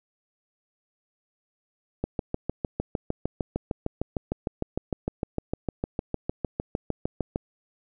click train, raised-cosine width 2 ms, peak -13 dBFS, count 36, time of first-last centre 2.04-7.359 s, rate 6.58 Hz, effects none

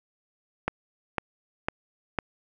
click train, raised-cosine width 0.5 ms, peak -10 dBFS, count 4, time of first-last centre 0.68-2.188 s, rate 1.99 Hz, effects none

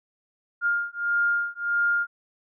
sine beating tone pair, 1408 / 1409.6 Hz, F6 / F6, +14 / +16 cents, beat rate 1.6 Hz, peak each -25 dBFS, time 0.61-2.07 s, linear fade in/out 50 ms, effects none

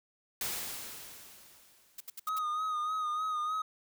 white noise with exponential decay, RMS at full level -34 dBFS, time 0.41-2.3 s, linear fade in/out 2 ms, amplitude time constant 410 ms
blue noise bursts, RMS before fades -42 dBFS, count 5, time 1.98-2.389 s, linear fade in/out 5 ms, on 25 ms, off 71 ms
triangle tone with vibrato, 1244.5 Hz, D#6, in tune, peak -29 dBFS, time 2.27-3.62 s, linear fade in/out 5 ms, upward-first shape sine, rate 3.3 Hz, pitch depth 42 cents each way
effects none

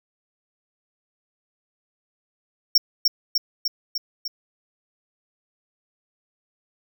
square tone with echo, 5480 Hz, F8, 34 cents flat, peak -12 dBFS, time 2.75-2.78 s, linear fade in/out 5 ms, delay 300 ms, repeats 5, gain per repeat -3 dB, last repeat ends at 4.28 s, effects none

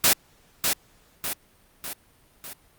white noise with echo, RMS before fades -18 dBFS, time 0.04-0.13 s, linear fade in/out 0 ms, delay 600 ms, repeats 4, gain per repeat -5 dB, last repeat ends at 2.53 s, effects pink hiss -59 dBFS RMS until 2.78 s + Opus 48 kbps

